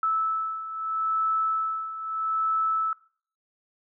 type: beating tone pair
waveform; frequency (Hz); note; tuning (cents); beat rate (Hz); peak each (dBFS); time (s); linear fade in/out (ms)
sine; 1309 / 1309.78; E6 / E6; -13 / -12; 0.78; -30 / -25; 0.03-2.93; 2
effects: noise-tail reverb RT60 0.5 s tail -21 dB re dry